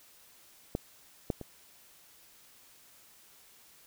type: clicks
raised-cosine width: 2 ms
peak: -17 / -16 / -27 dBFS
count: 3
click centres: 0.751 / 1.302 / 1.413 s
effects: white hiss -59 dBFS RMS until 3.86 s